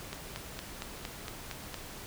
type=click train; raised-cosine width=0.2 ms; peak=-20 dBFS; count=8; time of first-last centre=0.13-1.743 s; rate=4.34 Hz; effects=pink hiss -45 dBFS RMS until 2.06 s